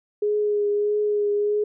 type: tone with vibrato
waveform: sine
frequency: 415.3 Hz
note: G#4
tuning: in tune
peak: -19 dBFS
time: 0.22-1.64 s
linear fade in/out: 5 ms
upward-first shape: triangle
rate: 1.6 Hz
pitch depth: 22 cents each way
effects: none